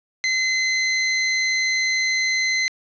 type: tone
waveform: sawtooth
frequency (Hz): 2053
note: C7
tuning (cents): -33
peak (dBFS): -15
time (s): 0.24-2.68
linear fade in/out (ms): 0
effects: resampled to 16000 Hz + 8-bit